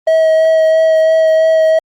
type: tone with vibrato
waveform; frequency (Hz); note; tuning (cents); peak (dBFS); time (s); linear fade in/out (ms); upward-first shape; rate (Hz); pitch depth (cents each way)
triangle; 640; D#5; +49; -5; 0.07-1.79; 5; sine; 3; 11
effects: Opus 24 kbps